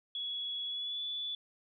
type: tone with pitch glide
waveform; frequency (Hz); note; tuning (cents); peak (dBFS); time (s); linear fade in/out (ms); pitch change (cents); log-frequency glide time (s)
sine; 3368 to 3457; G#7 to A7; +24 to -31; -35; 0.15-1.35; 2; +45; 0.66-1.03
effects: none